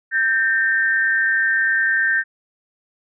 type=tone pair together; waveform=sine; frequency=1568 / 1818.4 Hz; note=G6 / A#6; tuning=0 / -43 cents; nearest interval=minor third; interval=257 cents; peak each=-18 dBFS; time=0.11-2.24 s; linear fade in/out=50 ms; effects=none